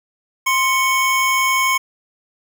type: tone pair together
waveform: square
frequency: 1048.2 / 2217 Hz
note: C6 / C#7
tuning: +3 / 0 cents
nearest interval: octave + minor second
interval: 1297 cents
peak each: -18 dBFS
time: 0.46-1.78 s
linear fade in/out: 10 ms
effects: none